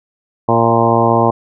harmonic tone with a mistuned harmonic, 115.8 Hz, A#2, 11 cents flat, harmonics 1 / 2 / 3 / 4 / 5 / 6 / 7 / 8 / 9, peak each -18 / -18 / -18 / -18 / -18 / -18 / -18 / -18 / -18 dBFS, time 0.48-1.31 s, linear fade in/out 10 ms, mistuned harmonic 6, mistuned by -16 cents, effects none

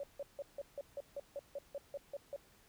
sine tone bursts, 564 Hz, C#5, 30 cents sharp, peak -39 dBFS, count 13, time 0-2.362 s, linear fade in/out 2 ms, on 34 ms, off 160 ms, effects pink hiss -66 dBFS RMS until 2.68 s

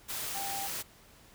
sine tone in noise, 790 Hz, G5, 13 cents sharp, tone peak -37 dBFS, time 0.34-0.68 s, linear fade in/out 20 ms, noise white, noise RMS -37 dBFS, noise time 0.08-0.83 s, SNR -3 dB, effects pink hiss -58 dBFS RMS until 1.34 s

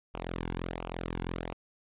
sawtooth tone with flanger, 43 Hz, F1, 26 cents flat, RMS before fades -37 dBFS, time 0.14-1.53 s, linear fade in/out 0 ms, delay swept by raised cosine 0.53 to 1.63 ms, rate 1.4 Hz, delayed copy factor -0.75, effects resampled to 8000 Hz

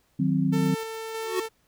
sine chord, C diminished, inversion first, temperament equal, 155.56 / 185 / 261.6 Hz, Eb3 / Gb3 / C4, 0 / 0 / 0 cents, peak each -25 dBFS, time 0.19-0.75 s, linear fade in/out 10 ms
sawtooth tone with tremolo, 446.5 Hz, A4, 25 cents sharp, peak -26 dBFS, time 0.52-1.49 s, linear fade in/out 20 ms, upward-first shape square, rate 1.6 Hz, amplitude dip 30%
square tone with exponential growth, 370 Hz, F#4, in tune, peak -22 dBFS, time 1.17-1.4 s, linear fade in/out 5 ms, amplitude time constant 48 ms
effects pink hiss -67 dBFS RMS until 1.67 s

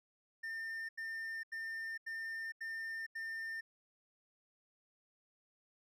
triangle tone bursts, 1805 Hz, A6, 44 cents sharp, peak -38 dBFS, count 6, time 0.43-3.61 s, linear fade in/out 10 ms, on 460 ms, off 84 ms, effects none

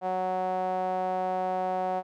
sawtooth tone with band-pass filter, 185 Hz, F#3, in tune, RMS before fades -29 dBFS, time 0.01-2.03 s, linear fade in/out 50 ms, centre 700 Hz, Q 4.7, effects none

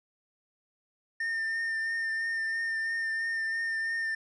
triangle tone with vibrato, 1810 Hz, A6, 48 cents sharp, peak -27 dBFS, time 1.2-4.15 s, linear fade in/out 5 ms, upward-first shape triangle, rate 3 Hz, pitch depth 22 cents each way, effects resampled to 24000 Hz

